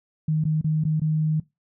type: tone with dropouts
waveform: sine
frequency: 155.56 Hz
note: D#3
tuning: in tune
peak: -19 dBFS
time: 0.28-1.4 s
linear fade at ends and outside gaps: 5 ms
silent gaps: 0.44-0.451 / 0.613-0.643 / 0.839-0.85 / 0.998-1.016 s
effects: noise-tail reverb RT60 0.2 s tail -20 dB re dry